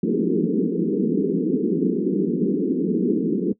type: band-pass noise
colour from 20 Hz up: pink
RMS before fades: -21 dBFS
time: 0.03-3.53 s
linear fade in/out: 5 ms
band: 170 to 450 Hz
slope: 96 dB/octave
effects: noise-tail reverb RT60 0.1 s tail -20 dB re dry